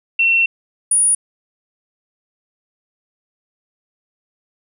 sine tone pair in turn, 2711 / 9661 Hz, E7 / D9, +48 / +48 cents, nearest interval octave + minor seventh, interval 2200 cents, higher second, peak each -11 dBFS, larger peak neither, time 0.19-0.46 / 0.91-1.15 s, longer first, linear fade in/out 5 ms, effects none

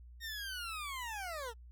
20% pulse linear sweep, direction down, 1864.7 to 430.7 Hz, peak -35 dBFS, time 0.2-1.54 s, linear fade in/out 50 ms, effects noise-tail reverb RT60 0.1 s tail -26 dB re dry + added 60 Hz sine -51 dBFS peak until 1.71 s

